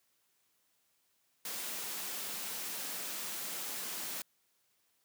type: high-pass noise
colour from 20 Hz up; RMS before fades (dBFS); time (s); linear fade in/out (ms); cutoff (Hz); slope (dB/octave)
white; -40; 1.45-4.22; 2; 150; 96
effects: white hiss -75 dBFS RMS until 5.04 s + high-pass 80 Hz 12 dB/octave